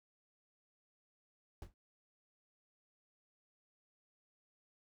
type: noise with exponential decay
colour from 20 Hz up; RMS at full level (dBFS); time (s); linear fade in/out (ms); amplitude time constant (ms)
brown; -41; 1.62-1.74; 2; 25
effects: none